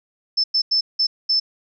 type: tone bursts at uneven times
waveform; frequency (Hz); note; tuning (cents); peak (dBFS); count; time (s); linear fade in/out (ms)
sine; 5274; E8; 0; -15; 5; 0.37-0.44 / 0.54-0.62 / 0.71-0.81 / 0.99-1.07 / 1.29-1.4; 10
effects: none